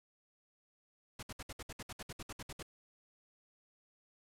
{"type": "noise bursts", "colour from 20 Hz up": "pink", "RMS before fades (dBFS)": -45, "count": 15, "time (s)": [1.19, 2.628], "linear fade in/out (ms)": 5, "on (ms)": 38, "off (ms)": 62, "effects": ["low-pass 11000 Hz 12 dB/octave"]}